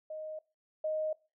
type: tone pair in turn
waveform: sine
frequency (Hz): 622.3 / 622.3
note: D#5 / D#5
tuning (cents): 0 / 0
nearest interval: unison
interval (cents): 0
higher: neither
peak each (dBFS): -38 / -30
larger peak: second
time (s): 0.1-0.39 / 0.84-1.13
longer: neither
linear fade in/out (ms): 5
effects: noise-tail reverb RT60 0.3 s tail -22 dB re dry